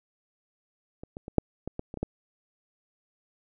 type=clicks; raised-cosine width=2 ms; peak=-27 / -25 / -25 / -6 / -20 / -19 / -24 / -22 / -15 dBFS; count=9; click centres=1.035 / 1.169 / 1.281 / 1.383 / 1.676 / 1.794 / 1.941 / 1.973 / 2.03 s; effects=none